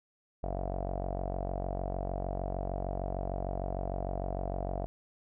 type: tone with low-pass filter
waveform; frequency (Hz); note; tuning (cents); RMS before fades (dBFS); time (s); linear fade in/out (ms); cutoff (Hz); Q
sawtooth; 46.58; F#1; +12; -35; 0.43-4.86; 0; 680; 7.3
effects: none